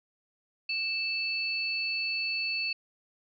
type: tone pair together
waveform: sine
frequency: 2640 / 4440 Hz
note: E7 / C#8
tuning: +2 / +2 cents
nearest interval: major sixth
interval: 900 cents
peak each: -30 / -33 dBFS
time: 0.69-2.73 s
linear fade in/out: 5 ms
effects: none